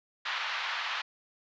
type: band-pass noise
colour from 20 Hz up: pink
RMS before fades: -34 dBFS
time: 0.25-1.02 s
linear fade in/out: 10 ms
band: 980 to 3900 Hz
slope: 24 dB/octave
effects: resampled to 16000 Hz